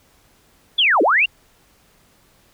sine linear two-way sweep, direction down then up, 3551 to 277.2 to 2892 Hz, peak -12 dBFS, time 0.78-1.26 s, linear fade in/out 10 ms, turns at 1.02 s, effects pink hiss -56 dBFS RMS until 2.53 s

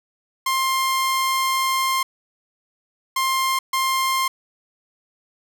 sawtooth tone bursts at uneven times, 1057 Hz, C6, 17 cents sharp, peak -15 dBFS, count 3, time 0.46-2.03 / 3.16-3.59 / 3.73-4.28 s, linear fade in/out 5 ms, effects none

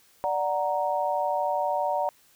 sine chord, D augmented, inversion none, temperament equal, 587.3 / 740 / 932.3 Hz, D5 / F#5 / A#5, 0 / 0 / 0 cents, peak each -28 dBFS, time 0.24-2.09 s, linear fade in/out 0 ms, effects white hiss -60 dBFS RMS until 2.35 s

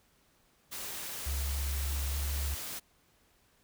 white noise, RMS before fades -40 dBFS, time 0.71-2.8 s, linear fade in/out 20 ms
sine tone with pitch glide, 69.3 to 70.63 Hz, C#2 to C#2, 0 to +33 cents, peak -31 dBFS, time 1.26-2.55 s, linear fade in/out 10 ms, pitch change +33 cents, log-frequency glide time 1.99-2.2 s
effects pink hiss -68 dBFS RMS until 3.63 s

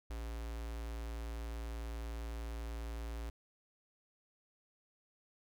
square tone with notch filter, 56.9 Hz, A#1, 41 cents flat, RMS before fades -42 dBFS, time 0.1-3.3 s, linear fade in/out 5 ms, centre 150 Hz, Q 1.6, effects none

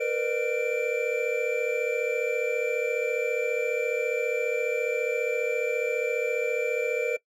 triangle tone cluster, 466.3 / 501 / 602 / 2348 Hz, A#4 / B4 / D5 / D7, +1 / +25 / +43 / -1 cents, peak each -26 / -27 / -32 / -31 dBFS, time 0-7.17 s, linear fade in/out 10 ms, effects noise-tail reverb RT60 0.1 s tail -20 dB re dry

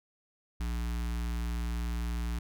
square tone with notch filter, 58.27 Hz, A#1, in tune, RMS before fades -33 dBFS, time 0.6-2.39 s, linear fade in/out 5 ms, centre 530 Hz, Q 0.96, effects none

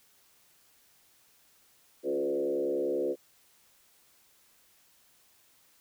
sine tone with frequency modulation, 430 Hz, A4, 40 cents flat, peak -27 dBFS, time 2.03-3.16 s, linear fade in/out 50 ms, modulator 70.5 Hz, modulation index 1.7, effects white hiss -64 dBFS RMS until 5.8 s

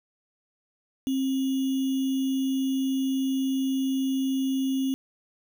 sine tone with sample-and-hold, 266.4 Hz, C4, 31 cents sharp, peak -23 dBFS, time 1.07-4.94 s, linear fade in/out 0 ms, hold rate 3150 Hz, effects none

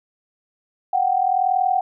sine tone pair together, 731.2 / 772 Hz, F#5 / G5, -21 / -27 cents, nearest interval minor second, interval 94 cents, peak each -19 dBFS, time 0.93-1.81 s, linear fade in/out 5 ms, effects none

